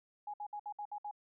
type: tone bursts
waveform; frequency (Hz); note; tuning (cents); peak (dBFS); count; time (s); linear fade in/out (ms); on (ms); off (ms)
sine; 830.6; G#5; 0; -39; 7; 0.27-1.112; 5; 68; 61
effects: none